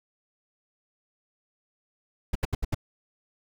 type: noise bursts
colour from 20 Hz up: brown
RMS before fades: -25 dBFS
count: 5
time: 2.33-2.746 s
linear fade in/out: 5 ms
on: 24 ms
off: 74 ms
effects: none